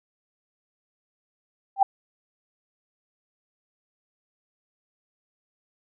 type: tone with exponential growth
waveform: sine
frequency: 787 Hz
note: G5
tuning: 7 cents sharp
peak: -9 dBFS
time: 1.76-1.83 s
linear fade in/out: 5 ms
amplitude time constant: 15 ms
effects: none